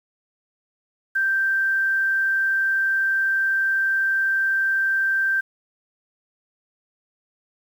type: tone with quantisation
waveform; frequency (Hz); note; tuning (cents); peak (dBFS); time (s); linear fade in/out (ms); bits
sine; 1568; G6; 0; -18; 1.15-5.41; 10; 8
effects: none